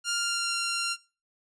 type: tone with pitch glide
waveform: 10% pulse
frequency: 1401 to 1383.3 Hz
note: F6 to F6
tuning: +5 to -17 cents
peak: -18 dBFS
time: 0.04-0.97 s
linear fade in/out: 50 ms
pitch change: -22 cents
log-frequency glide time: 0.14-0.55 s
effects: noise-tail reverb RT60 0.3 s tail -18 dB re dry + resampled to 22050 Hz